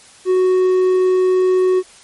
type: tone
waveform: triangle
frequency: 370 Hz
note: F#4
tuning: in tune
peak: -9 dBFS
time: 0.25-1.83 s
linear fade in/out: 50 ms
effects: white hiss -44 dBFS RMS until 2.03 s + MP3 48 kbps